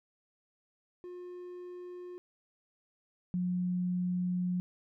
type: tone pair in turn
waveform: triangle / sine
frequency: 357.6 / 179.84 Hz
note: F4 / F#3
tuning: +41 / -49 cents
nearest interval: octave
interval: 1190 cents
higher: first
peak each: -40 / -29 dBFS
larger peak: second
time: 1.04-2.18 / 3.34-4.6 s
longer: second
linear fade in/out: 0 ms
effects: none